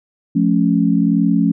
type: chord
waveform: sine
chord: F augmented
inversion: none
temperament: equal with one note detuned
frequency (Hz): 174.61 / 216 / 277.2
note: F3 / A3 / C#4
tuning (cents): 0 / -32 / 0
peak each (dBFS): -16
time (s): 0.35-1.52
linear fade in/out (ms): 10
effects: none